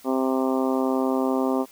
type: harmonic tone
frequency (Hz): 131.3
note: C3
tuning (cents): +6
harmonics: 2 / 3 / 4 / 5 / 6 / 7 / 8 / 9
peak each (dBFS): -23 / -27 / -29 / -31 / -33 / -34 / -35 / -36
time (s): 0.04-1.66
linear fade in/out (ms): 50
effects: white hiss -51 dBFS RMS until 1.71 s